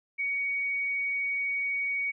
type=tone; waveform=sine; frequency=2244 Hz; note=C#7; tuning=21 cents sharp; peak=-27 dBFS; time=0.18-2.12 s; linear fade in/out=20 ms; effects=none